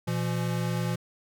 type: tone pair together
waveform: square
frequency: 120.21 / 170 Hz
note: B2 / F3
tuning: -46 / -46 cents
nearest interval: tritone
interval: 600 cents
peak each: -30 / -30 dBFS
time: 0.07-0.96 s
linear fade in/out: 10 ms
effects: none